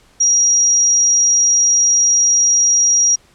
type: tone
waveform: sine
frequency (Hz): 5710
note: F8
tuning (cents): +37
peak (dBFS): -9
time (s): 0.2-3.16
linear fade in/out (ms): 10
effects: pink hiss -51 dBFS RMS until 3.34 s + low-pass 9000 Hz 12 dB/octave